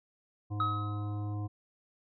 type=harmonic tone; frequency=103.83 Hz; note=G#2; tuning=in tune; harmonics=1 / 3 / 5 / 7 / 9 / 10; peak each=-33 / -42 / -55 / -49 / -62 / -52 dBFS; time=0.5-1.48 s; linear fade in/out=20 ms
type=tone with exponential decay; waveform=triangle; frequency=1275 Hz; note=D#6; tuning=42 cents sharp; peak=-24 dBFS; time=0.6-1.34 s; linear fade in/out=2 ms; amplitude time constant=160 ms
effects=resampled to 11025 Hz